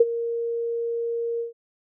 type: tone with ADSR envelope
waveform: sine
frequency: 466.2 Hz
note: A#4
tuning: in tune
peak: -9 dBFS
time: 0-1.53 s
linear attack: 6 ms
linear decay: 34 ms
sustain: -15 dB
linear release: 130 ms
effects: none